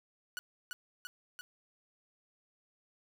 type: tone with echo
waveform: sawtooth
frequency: 1471 Hz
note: F#6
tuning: 11 cents flat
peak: -34 dBFS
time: 0.37-0.39 s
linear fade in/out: 0 ms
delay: 340 ms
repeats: 3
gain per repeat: -2 dB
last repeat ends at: 1.41 s
effects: none